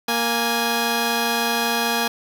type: tone pair together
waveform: 10% pulse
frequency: 233.1 / 828.4 Hz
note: A#3 / G#5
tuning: 0 / -5 cents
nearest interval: octave + minor seventh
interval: 2195 cents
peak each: -14 dBFS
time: 0.08-2.08 s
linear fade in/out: 5 ms
effects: none